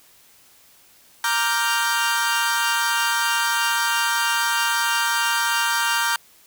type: chord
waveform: sawtooth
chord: G minor seventh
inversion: first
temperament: equal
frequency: 932.3 / 1174.7 / 1396.9 / 1568 Hz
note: Bb5 / D6 / F6 / G6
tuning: 0 / 0 / 0 / 0 cents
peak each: -20 / -24 / -22 / -20 dBFS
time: 1.24-6.16 s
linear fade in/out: 2 ms
effects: white hiss -53 dBFS RMS until 6.46 s